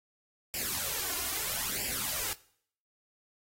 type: noise with flanger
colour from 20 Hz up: white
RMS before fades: -34 dBFS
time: 0.54-2.33 s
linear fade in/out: 0 ms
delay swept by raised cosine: 0.39 to 2.89 ms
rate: 0.77 Hz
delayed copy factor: +0.75
effects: noise-tail reverb RT60 0.6 s tail -20 dB re dry + AAC 48 kbps